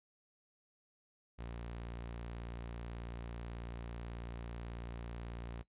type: tone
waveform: sawtooth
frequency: 58.27 Hz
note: A#1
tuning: in tune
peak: -39 dBFS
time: 1.38-5.63 s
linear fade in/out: 20 ms
effects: noise-tail reverb RT60 0.1 s tail -18 dB re dry + resampled to 8000 Hz